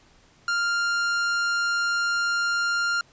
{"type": "tone", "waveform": "45% pulse", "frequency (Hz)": 1396.9, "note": "F6", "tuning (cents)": 0, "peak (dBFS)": -22, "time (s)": [0.48, 3.01], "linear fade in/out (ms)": 2, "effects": ["pink hiss -57 dBFS RMS until 3.12 s", "resampled to 16000 Hz"]}